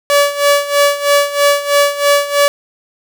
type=tone with tremolo; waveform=sawtooth; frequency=573 Hz; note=D5; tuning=43 cents flat; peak=-3 dBFS; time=0.1-2.48 s; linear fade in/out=0 ms; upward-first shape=sine; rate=3.1 Hz; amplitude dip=80%; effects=none